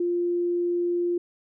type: tone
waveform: sine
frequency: 349.2 Hz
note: F4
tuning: in tune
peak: -22 dBFS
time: 0-1.18 s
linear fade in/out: 5 ms
effects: none